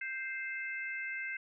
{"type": "harmonic tone", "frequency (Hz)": 523.3, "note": "C5", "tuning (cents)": 0, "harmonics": [3, 4, 5], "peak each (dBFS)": [-40, -39, -45], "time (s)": [0.01, 1.37], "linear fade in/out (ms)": 5, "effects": []}